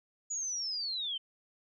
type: linear sweep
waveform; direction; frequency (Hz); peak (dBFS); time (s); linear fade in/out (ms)
sine; down; 6900 to 3035; -33; 0.3-1.18; 10
effects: none